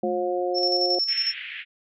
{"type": "tone with exponential decay", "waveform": "sine", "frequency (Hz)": 214.4, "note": "A3", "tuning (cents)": -45, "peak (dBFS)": -27, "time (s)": [0.03, 0.54], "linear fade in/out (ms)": 5, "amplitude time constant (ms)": 110}
{"type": "harmonic tone", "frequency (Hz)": 179, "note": "F3", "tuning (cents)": 43, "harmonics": [2, 3, 4], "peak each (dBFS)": [-26, -27, -29], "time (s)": [0.03, 0.99], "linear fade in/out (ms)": 5}
{"type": "tone with tremolo", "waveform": "sine", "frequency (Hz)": 5400, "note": "E8", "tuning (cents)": 41, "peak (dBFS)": -20, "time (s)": [0.54, 1.34], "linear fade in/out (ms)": 50, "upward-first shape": "square", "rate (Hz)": 11, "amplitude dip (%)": 50}
{"type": "band-pass noise", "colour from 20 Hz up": "white", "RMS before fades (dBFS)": -36, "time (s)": [1.07, 1.65], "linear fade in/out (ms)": 50, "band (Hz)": [1700, 3000], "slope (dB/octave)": 48}
{"effects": []}